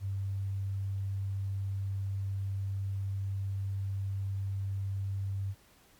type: tone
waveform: sine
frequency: 97.9 Hz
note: G2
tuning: 2 cents flat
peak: -31 dBFS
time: 0-5.55 s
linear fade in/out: 50 ms
effects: pink hiss -62 dBFS RMS until 5.99 s + MP3 96 kbps